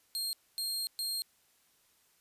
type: tone bursts at uneven times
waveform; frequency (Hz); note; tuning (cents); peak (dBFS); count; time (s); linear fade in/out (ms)
sawtooth; 4216; C8; +12; -30; 3; 0.15-0.33 / 0.58-0.87 / 0.99-1.22; 0
effects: white hiss -69 dBFS RMS until 2.2 s + resampled to 32000 Hz